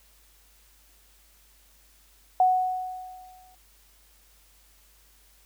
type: tone with exponential decay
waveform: sine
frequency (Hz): 740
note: F#5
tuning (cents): 0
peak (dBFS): -15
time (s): 2.4-3.55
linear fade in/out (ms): 2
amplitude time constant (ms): 250
effects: added 50 Hz sine -60 dBFS peak until 5.45 s + white hiss -60 dBFS RMS until 5.45 s